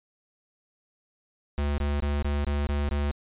square tone bursts, 72.2 Hz, D2, 29 cents flat, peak -25 dBFS, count 7, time 1.58-3.112 s, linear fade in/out 0 ms, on 200 ms, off 22 ms, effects resampled to 8000 Hz

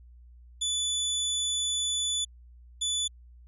25% pulse tone pair in turn, 3475 / 3475 Hz, A7 / A7, -22 / -22 cents, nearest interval unison, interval 0 cents, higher neither, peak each -23 dBFS, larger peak neither, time 0.61-2.25 / 2.81-3.08 s, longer first, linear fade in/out 10 ms, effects added 60 Hz sine -49 dBFS peak until 3.47 s + resampled to 32000 Hz

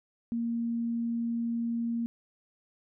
sine tone, 233 Hz, A#3, 1 cent flat, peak -28 dBFS, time 0.32-2.06 s, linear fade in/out 0 ms, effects none

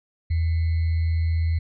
sine tone with sample-and-hold, 82.2 Hz, E2, 4 cents flat, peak -19 dBFS, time 0.3-1.59 s, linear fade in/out 10 ms, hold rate 2100 Hz, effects resampled to 11025 Hz

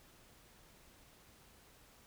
silence, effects pink hiss -63 dBFS RMS until 2.06 s

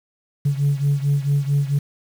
sine beating tone pair, 140.7 / 145.2 Hz, C#3 / D3, +26 / -19 cents, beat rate 4.5 Hz, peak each -17 / -20 dBFS, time 0.45-1.79 s, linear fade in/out 10 ms, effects tanh soft clip ceiling -12 dBFS + 7-bit

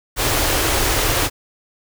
pink band-stop noise, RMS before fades -18 dBFS, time 0.16-1.3 s, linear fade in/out 50 ms, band 130 to 260 Hz, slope 48 dB/octave, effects none

